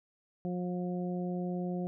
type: harmonic tone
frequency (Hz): 178.9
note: F3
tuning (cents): +42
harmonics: 1 / 2 / 3 / 4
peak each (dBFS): -33 / -39 / -43 / -45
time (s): 0.45-1.87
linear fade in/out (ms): 0
effects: none